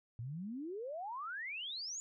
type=exponential sweep; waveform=sine; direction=up; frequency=110 to 7070 Hz; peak=-40 dBFS; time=0.19-2 s; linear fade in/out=0 ms; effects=none